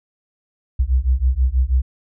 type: beating tone pair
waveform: sine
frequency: 61 / 67.2 Hz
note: B1 / C2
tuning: -21 / +47 cents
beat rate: 6.2 Hz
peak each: -17 dBFS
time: 0.79-1.82 s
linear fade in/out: 10 ms
effects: none